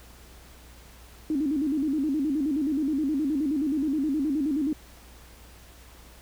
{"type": "tone with vibrato", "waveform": "sine", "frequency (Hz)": 290, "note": "D4", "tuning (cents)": -22, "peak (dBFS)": -23, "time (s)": [1.3, 4.73], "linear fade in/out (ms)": 2, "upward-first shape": "square", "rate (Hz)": 9.5, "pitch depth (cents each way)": 120, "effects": ["added 60 Hz sine -50 dBFS peak until 6.21 s", "pink hiss -52 dBFS RMS until 6.21 s"]}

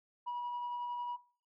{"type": "tone with tremolo", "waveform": "sine", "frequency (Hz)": 969, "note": "B5", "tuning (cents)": -33, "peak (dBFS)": -33, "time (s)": [0.26, 1.17], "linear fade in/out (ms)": 20, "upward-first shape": "sine", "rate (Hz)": 11, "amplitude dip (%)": 25, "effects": ["noise-tail reverb RT60 0.4 s tail -19 dB re dry", "tanh soft clip ceiling -34 dBFS"]}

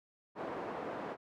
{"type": "band-pass noise", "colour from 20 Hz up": "pink", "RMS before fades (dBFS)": -41, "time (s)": [0.35, 1.17], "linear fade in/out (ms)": 50, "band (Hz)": [340, 1000], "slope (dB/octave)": 12, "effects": []}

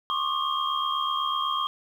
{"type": "tone cluster", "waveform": "sine", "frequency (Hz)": [1064, 1132, 1212, 3222], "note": ["C6", "C#6", "D#6", "G7"], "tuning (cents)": [29, 36, -46, 47], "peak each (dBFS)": -30, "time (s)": [0.1, 1.67], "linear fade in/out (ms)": 0, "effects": ["9-bit"]}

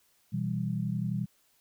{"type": "chord", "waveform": "sine", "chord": "E minor", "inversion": "second", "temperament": "equal", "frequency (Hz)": [123.47, 164.81, 196], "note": ["B2", "E3", "G3"], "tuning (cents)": [0, 0, 0], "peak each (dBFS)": -33, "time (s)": [0.32, 1.26], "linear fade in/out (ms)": 20, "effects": ["white hiss -68 dBFS RMS until 1.6 s"]}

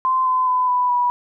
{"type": "tone with pitch steps", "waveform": "sine", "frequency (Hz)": [1036, 1021.1, 1006.5, 992.1, 977.9], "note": ["C6", "C6", "B5", "B5", "B5"], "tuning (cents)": [-17, -43, 33, 8, -17], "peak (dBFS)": -15, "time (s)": [0.05, 1.1], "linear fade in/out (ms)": 0, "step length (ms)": 210, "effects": []}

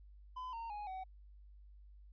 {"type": "tone with pitch steps", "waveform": "triangle", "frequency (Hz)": [1013, 918.3, 832.4, 754.5], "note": ["B5", "A#5", "G#5", "F#5"], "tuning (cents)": [44, -26, 4, 34], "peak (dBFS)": -40, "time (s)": [0.36, 1.04], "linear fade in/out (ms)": 10, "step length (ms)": 170, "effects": ["added 50 Hz sine -55 dBFS peak until 2.12 s", "resampled to 11025 Hz"]}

